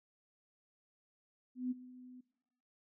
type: tone with ADSR envelope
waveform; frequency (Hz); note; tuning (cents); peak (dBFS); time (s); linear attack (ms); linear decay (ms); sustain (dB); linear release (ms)
sine; 251.7; B3; +33; -32; 1.55-2.21; 160; 22; -19; 8
effects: noise-tail reverb RT60 1.0 s tail -20 dB re dry